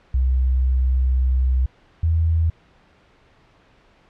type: tone pair in turn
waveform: sine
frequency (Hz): 64.1 / 81.67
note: C2 / E2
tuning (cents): -35 / -16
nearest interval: major third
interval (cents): 419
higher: second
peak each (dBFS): -15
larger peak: neither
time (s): 0.14-1.66 / 2.03-2.5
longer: first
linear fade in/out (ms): 5
effects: pink hiss -55 dBFS RMS until 4.09 s + low-pass 3000 Hz 12 dB/octave

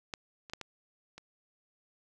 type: clicks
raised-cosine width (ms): 0.2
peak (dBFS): -19 / -30 / -19 / -23 / -30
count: 5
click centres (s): 0.138 / 0.498 / 0.535 / 0.613 / 1.18
effects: none

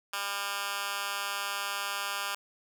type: tone with high-pass filter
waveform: 10% pulse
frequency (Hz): 200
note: G3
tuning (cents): +35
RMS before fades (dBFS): -34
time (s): 0.13-2.35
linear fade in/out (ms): 5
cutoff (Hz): 1500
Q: 1.2
effects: none

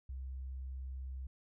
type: tone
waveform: sine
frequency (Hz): 65.41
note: C2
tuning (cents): 0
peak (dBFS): -40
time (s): 0.09-1.27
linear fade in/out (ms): 5
effects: none

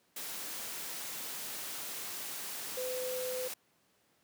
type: tone in noise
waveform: sine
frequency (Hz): 507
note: B4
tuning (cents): +45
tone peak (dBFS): -35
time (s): 2.77-3.48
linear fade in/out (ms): 5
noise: white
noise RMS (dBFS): -41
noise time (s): 0.16-3.54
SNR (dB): +3
effects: pink hiss -71 dBFS RMS until 4.23 s + high-pass 150 Hz 12 dB/octave

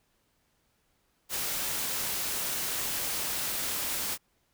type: noise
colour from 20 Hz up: white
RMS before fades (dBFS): -32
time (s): 1.29-4.18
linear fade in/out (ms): 50
effects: pink hiss -72 dBFS RMS until 4.53 s

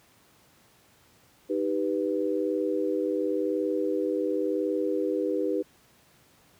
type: chord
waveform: sine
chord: Eb augmented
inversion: none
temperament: equal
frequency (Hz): 311.1 / 392 / 493.9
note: Eb4 / G4 / B4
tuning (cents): 0 / 0 / 0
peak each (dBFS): -29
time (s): 1.49-5.63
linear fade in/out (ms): 20
effects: pink hiss -60 dBFS RMS until 6.59 s + high-pass 80 Hz 12 dB/octave

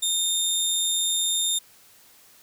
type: tone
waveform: 20% pulse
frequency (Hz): 3644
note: A#7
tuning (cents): -40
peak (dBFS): -16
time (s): 0.02-1.59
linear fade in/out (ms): 10
effects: white hiss -54 dBFS RMS until 2.42 s

